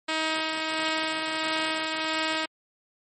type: tone with tremolo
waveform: 5% pulse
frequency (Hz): 316.6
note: D#4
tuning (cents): +30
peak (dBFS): -13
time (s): 0.08-2.46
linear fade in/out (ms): 10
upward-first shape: sine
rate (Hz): 1.5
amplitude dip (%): 30
effects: MP3 32 kbps